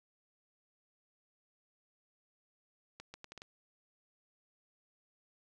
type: accelerating click train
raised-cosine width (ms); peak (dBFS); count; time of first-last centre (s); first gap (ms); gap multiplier
0.2; -30; 6; 3-3.419; 140; 0.74
effects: none